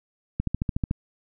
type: click train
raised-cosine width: 5 ms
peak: -12 dBFS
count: 8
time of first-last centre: 0.4-0.911 s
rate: 13.7 Hz
effects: none